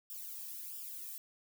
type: noise with flanger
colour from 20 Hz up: violet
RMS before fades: -45 dBFS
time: 0.1-1.18 s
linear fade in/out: 0 ms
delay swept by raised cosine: 0.47 to 1.42 ms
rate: 1.5 Hz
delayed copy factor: -0.85
effects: none